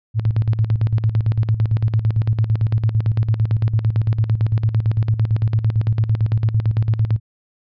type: tone with tremolo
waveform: sine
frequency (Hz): 110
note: A2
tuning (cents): 0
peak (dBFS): -12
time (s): 0.14-7.2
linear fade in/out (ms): 50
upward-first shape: square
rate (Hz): 8.9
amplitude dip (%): 70
effects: resampled to 11025 Hz